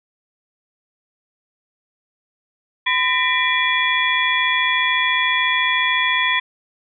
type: tone cluster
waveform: sine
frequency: 1012 / 1830 / 1984 / 2378 / 3383 Hz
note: B5 / A#6 / B6 / D7 / G#7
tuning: +42 / -32 / +7 / +21 / +31 cents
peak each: -22 dBFS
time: 2.86-6.4 s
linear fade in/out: 10 ms
effects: none